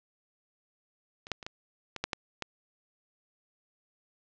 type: clicks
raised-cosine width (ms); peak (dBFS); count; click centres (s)
0.2; -27 / -12 / -26 / -20 / -19 / -12 / -13 / -16; 8; 1.269 / 1.317 / 1.428 / 1.465 / 1.963 / 2.04 / 2.132 / 2.423
effects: low-pass 6000 Hz 12 dB/octave